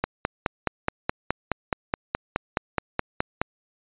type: click train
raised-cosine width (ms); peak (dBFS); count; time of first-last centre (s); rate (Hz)
0.5; -7; 17; 0.04-3.416; 4.74
effects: resampled to 8000 Hz